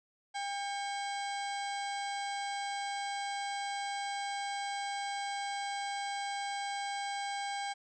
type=harmonic tone with a mistuned harmonic; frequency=801 Hz; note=G5; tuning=37 cents sharp; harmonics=1 / 2 / 3 / 4 / 5 / 6 / 7 / 8 / 9 / 10; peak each=-36 / -44 / -45 / -46 / -51 / -50 / -54 / -58 / -60 / -50 dBFS; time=0.34-7.74 s; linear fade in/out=20 ms; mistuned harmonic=3; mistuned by=-140 cents; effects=none